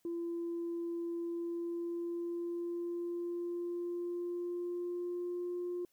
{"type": "tone with pitch glide", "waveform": "sine", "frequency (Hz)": [340, 353.8], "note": ["F4", "F4"], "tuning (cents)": [-46, 23], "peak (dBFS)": -34, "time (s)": [0.05, 5.85], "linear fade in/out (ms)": 2, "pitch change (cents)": 69, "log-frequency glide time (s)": [1.2, 5.57], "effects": ["tanh soft clip ceiling -32 dBFS", "white hiss -75 dBFS RMS until 5.92 s"]}